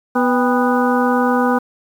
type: harmonic tone with a mistuned harmonic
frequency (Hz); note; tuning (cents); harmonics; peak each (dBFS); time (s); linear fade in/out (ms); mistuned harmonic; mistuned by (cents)
247.1; B3; +1; 1 / 2 / 3 / 4 / 5 / 6; -16 / -19 / -21 / -22 / -23 / -24; 0.15-1.59; 10; 3; +110
effects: 7-bit